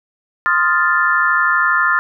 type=chord; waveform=sine; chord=F dominant seventh; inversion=second; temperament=equal; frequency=1046.5 / 1244.5 / 1396.9 / 1760 Hz; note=C6 / Eb6 / F6 / A6; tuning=0 / 0 / 0 / 0 cents; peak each=-20 / -19 / -16 / -16 dBFS; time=0.46-1.99 s; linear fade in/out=0 ms; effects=none